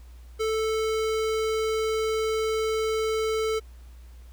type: tone with notch filter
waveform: square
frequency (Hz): 440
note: A4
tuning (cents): 0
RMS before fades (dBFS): -26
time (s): 0.39-3.6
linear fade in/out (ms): 20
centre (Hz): 12000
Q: 0.96
effects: added 60 Hz sine -43 dBFS peak until 4.32 s + pink hiss -60 dBFS RMS until 4.32 s